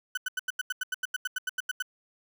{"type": "tone bursts", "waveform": "35% pulse", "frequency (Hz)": 1500, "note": "F#6", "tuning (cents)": 23, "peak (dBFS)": -26, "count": 16, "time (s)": [0.15, 1.824], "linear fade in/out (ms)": 5, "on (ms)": 24, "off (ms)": 86, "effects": []}